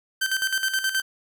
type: tone with tremolo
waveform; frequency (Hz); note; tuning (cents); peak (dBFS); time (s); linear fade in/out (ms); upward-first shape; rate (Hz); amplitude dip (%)
sawtooth; 1551; G6; -19; -17; 0.21-1.02; 10; square; 9.5; 65
effects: none